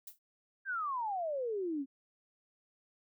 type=noise with exponential decay; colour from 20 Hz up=violet; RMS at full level=-42 dBFS; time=0.07-0.19 s; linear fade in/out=5 ms; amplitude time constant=26 ms
type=exponential sweep; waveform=sine; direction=down; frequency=1625 to 261.6 Hz; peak=-33 dBFS; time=0.65-1.86 s; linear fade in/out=50 ms
effects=none